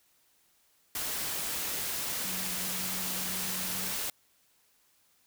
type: tone in noise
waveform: sine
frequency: 185 Hz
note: F#3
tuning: in tune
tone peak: -43 dBFS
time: 2.25-3.92 s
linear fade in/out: 2 ms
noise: white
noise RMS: -34 dBFS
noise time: 0.95-4.1 s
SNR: -12 dB
effects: white hiss -68 dBFS RMS until 5.26 s